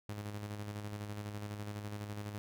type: tone with tremolo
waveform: sawtooth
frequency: 103.83 Hz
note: G#2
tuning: in tune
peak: -35 dBFS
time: 0.09-2.38 s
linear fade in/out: 0 ms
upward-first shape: square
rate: 12 Hz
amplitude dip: 40%
effects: none